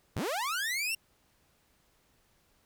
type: linear sweep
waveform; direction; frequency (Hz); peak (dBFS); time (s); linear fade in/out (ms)
sawtooth; up; 54.6 to 2786; -27; 0.16-0.95; 5
effects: pink hiss -69 dBFS RMS until 2.65 s